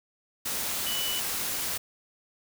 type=tone in noise; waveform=sine; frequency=2967 Hz; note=F#7; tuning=4 cents sharp; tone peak=-31 dBFS; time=0.86-1.2 s; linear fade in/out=10 ms; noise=white; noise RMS=-31 dBFS; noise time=0.45-1.78 s; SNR=-3 dB; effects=none